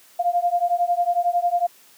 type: beating tone pair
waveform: sine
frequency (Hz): 695 / 706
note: F5 / F5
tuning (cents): -9 / +19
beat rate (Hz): 11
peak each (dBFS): -21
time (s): 0.19-1.67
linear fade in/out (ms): 10
effects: white hiss -52 dBFS RMS until 1.97 s + high-pass 150 Hz 12 dB/octave